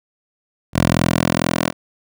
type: tone with high-pass filter sweep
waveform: 10% pulse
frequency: 42.23 Hz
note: E1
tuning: 43 cents sharp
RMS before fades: -17 dBFS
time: 0.73-1.73 s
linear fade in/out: 50 ms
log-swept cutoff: 98 to 280 Hz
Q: 0.74
effects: none